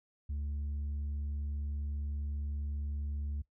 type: tone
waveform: sine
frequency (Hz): 72.5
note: D2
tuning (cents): -22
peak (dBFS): -31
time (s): 0.29-3.42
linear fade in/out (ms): 10
effects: noise-tail reverb RT60 0.1 s tail -20 dB re dry + tanh soft clip ceiling -33 dBFS